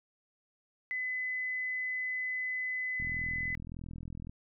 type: tone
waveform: sine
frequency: 2015 Hz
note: B6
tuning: 34 cents sharp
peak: -32 dBFS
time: 0.91-3.55 s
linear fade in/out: 0 ms
type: click train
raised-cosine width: 5 ms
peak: -31 dBFS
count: 55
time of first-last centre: 3-4.295 s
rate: 41.7 Hz
effects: none